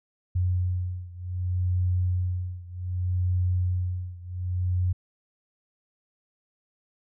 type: beating tone pair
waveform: sine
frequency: 90.2 / 90.85 Hz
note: F#2 / F#2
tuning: -44 / -31 cents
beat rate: 0.65 Hz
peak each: -26 / -28 dBFS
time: 0.35-4.93 s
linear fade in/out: 10 ms
effects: none